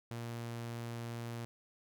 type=tone; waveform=sawtooth; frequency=117.3 Hz; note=A#2; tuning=11 cents sharp; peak=-36 dBFS; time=0.11-1.45 s; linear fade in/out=0 ms; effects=none